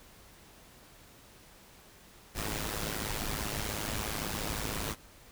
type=noise with amplitude modulation; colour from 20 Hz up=pink; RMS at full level=-32 dBFS; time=2.34-4.96 s; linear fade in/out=50 ms; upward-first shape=sine; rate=106 Hz; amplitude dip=75%; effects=pink hiss -56 dBFS RMS until 5.31 s